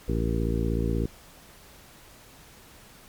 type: harmonic tone with a mistuned harmonic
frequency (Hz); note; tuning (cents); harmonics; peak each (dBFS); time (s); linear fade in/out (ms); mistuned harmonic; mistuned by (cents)
56.4; A1; +44; 1 / 2 / 3 / 4 / 5 / 6 / 7 / 8; -27 / -30 / -32 / -33 / -34 / -35 / -35 / -36; 0.08-1.06; 5; 8; +67
effects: pink hiss -51 dBFS RMS until 3.08 s + MP3 96 kbps